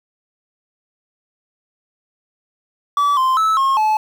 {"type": "tone with pitch steps", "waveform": "triangle", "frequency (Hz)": [1150, 1042, 1305, 1078, 863], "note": ["D6", "C6", "E6", "C#6", "A5"], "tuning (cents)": [-37, -7, -18, -49, -34], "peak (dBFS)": -11, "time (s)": [2.97, 3.97], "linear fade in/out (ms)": 2, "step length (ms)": 200, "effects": ["7-bit"]}